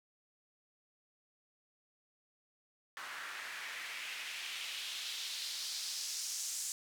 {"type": "noise with band-pass filter sweep", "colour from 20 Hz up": "white", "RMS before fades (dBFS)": -42, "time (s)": [2.97, 6.72], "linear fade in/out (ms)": 0, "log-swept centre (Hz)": [1400, 7100], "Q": 2, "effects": []}